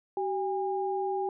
sine tone pair together, 382.3 / 810 Hz, G4 / G#5, -43 / -43 cents, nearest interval octave + minor second, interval 1300 cents, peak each -30 / -31 dBFS, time 0.17-1.29 s, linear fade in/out 2 ms, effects none

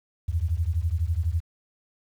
sine beating tone pair, 77.78 / 89.78 Hz, D#2 / F2, 0 / +48 cents, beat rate 12 Hz, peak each -25 / -26 dBFS, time 0.28-1.41 s, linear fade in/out 10 ms, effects 9-bit

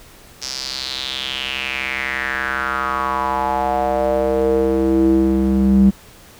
square tone with band-pass filter sweep, 66 Hz, C2, 16 cents sharp, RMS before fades -18 dBFS, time 0.41-5.91 s, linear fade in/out 20 ms, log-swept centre 5500 to 200 Hz, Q 4.7, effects pink hiss -44 dBFS RMS until 6.39 s

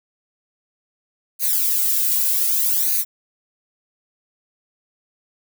violet noise with flanger, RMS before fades -19 dBFS, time 1.39-3.05 s, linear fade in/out 50 ms, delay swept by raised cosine 0.46 to 2.06 ms, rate 0.65 Hz, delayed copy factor +0.95, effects none

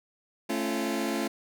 sawtooth chord, A augmented, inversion none, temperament just, 220 / 275 / 343.8 Hz, A3 / C#4 / E#4, 0 / -14 / -27 cents, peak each -28 dBFS, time 0.49-1.28 s, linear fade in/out 10 ms, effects none

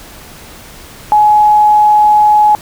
sine tone, 843 Hz, G#5, 26 cents sharp, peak -4 dBFS, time 1.12-2.55 s, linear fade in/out 0 ms, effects pink hiss -34 dBFS RMS until 2.61 s

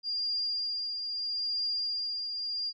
sine tone with tremolo, 4805 Hz, D8, 39 cents sharp, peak -28 dBFS, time 0.03-2.73 s, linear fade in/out 50 ms, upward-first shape triangle, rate 0.77 Hz, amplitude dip 45%, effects none

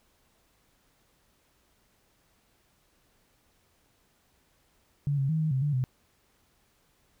sine tone with pitch steps, 143.1 / 136.2 / 158.7 / 156.5 / 131.8 / 146.6 / 128.2 Hz, D3 / C#3 / D#3 / D#3 / C3 / D3 / C3, -45 / -30 / +35 / +10 / +13 / -3 / -35 cents, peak -24 dBFS, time 5.07-5.84 s, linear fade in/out 0 ms, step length 110 ms, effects pink hiss -68 dBFS RMS until 7.2 s

